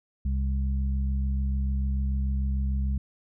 harmonic tone, 66.8 Hz, C2, 36 cents sharp, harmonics 1 / 2 / 3, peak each -24 / -37 / -35 dBFS, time 0.25-2.98 s, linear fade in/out 5 ms, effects none

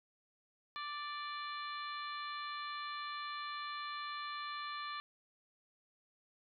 harmonic tone, 587.3 Hz, D5, in tune, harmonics 2 / 3 / 4 / 5 / 6 / 7, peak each -42 / -48 / -51 / -55 / -51 / -51 dBFS, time 0.76-5 s, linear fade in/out 0 ms, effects none

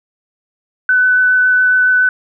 sine tone with vibrato, 1502 Hz, F#6, 26 cents sharp, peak -8 dBFS, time 0.89-2.09 s, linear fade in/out 2 ms, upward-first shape sine, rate 7.2 Hz, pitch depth 9 cents each way, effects none

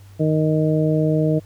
harmonic tone, 155.56 Hz, D#3, in tune, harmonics 1 / 2 / 3 / 4, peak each -18 / -21 / -23 / -24 dBFS, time 0.19-1.4 s, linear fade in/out 20 ms, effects added 98 Hz sine -41 dBFS peak until 1.45 s + pink hiss -54 dBFS RMS until 1.45 s

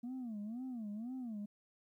sine tone with vibrato, 231.2 Hz, A#3, 14 cents flat, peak -38 dBFS, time 0.03-1.46 s, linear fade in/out 10 ms, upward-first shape sine, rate 2 Hz, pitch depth 210 cents each way, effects tanh soft clip ceiling -39 dBFS + 13-bit

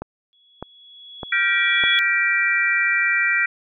click train, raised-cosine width 1 ms, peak -15 dBFS, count 4, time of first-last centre 0.02-1.838 s, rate 1.65 Hz
sine tone with exponential growth, 3367 Hz, G#7, 23 cents sharp, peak -17 dBFS, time 0.33-1.99 s, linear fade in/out 0 ms, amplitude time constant 360 ms
sine chord, G dominant seventh, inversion third, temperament equal with one note detuned, 1396.9 / 1568 / 1924.8 / 2349 Hz, F6 / G6 / B6 / D7, 0 / 0 / -45 / 0 cents, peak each -25 / -24 / -20 / -21 dBFS, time 1.32-3.46 s, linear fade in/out 5 ms
effects none

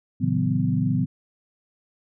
sine tone cluster, 113.8 / 138.2 / 160.6 / 185.9 / 251.1 Hz, A#2 / C#3 / E3 / F#3 / B3, -41 / -5 / -45 / +8 / +29 cents, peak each -26 dBFS, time 0.2-1.06 s, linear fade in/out 20 ms, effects none

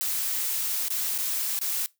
blue noise with dropouts, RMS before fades -28 dBFS, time 0.01-1.86 s, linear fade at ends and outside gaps 0 ms, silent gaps 0.883-0.904 / 1.179-1.186 / 1.59-1.614 s, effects noise-tail reverb RT60 0.2 s tail -21 dB re dry

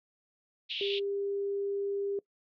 white band-pass noise, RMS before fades -36 dBFS, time 0.69-1 s, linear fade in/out 20 ms, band 2700 to 3600 Hz, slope 48 dB/octave
sine tone, 399.7 Hz, G4, 34 cents sharp, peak -30 dBFS, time 0.81-2.19 s, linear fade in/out 2 ms
effects noise-tail reverb RT60 0.1 s tail -22 dB re dry

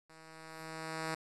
5% pulse tone with level ramp, 160 Hz, D#3, 49 cents sharp, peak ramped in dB -44 to -23 dBFS, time 0.09-1.15 s, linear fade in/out 10 ms, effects resampled to 24000 Hz + 10-bit

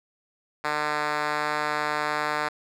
5% pulse tone with band-pass filter, 150.1 Hz, D3, 38 cents sharp, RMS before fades -27 dBFS, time 0.64-2.49 s, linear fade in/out 10 ms, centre 1400 Hz, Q 0.57, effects none

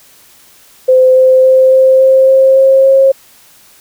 sine tone with pitch steps, 515 / 518.3 / 521.6 / 524.9 / 528.3 / 531.6 / 535 / 538.4 Hz, C5 / C5 / C5 / C5 / C5 / C5 / C5 / C5, -28 / -16 / -5 / +5 / +17 / +27 / +38 / +49 cents, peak -3 dBFS, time 0.88-3.12 s, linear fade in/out 10 ms, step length 280 ms, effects white hiss -43 dBFS RMS until 3.8 s

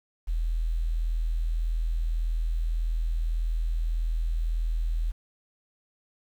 sine tone with quantisation, 40.86 Hz, E1, 14 cents flat, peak -24 dBFS, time 0.27-5.12 s, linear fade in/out 20 ms, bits 9, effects none

